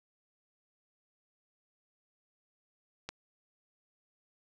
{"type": "click", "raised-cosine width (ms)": 0.2, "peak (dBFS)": -21, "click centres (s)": 3.09, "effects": []}